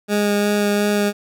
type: tone with vibrato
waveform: 20% pulse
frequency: 205.9 Hz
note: G#3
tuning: 15 cents flat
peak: -11 dBFS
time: 0.08-1.13 s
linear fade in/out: 50 ms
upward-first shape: sine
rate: 2.8 Hz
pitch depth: 10 cents each way
effects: none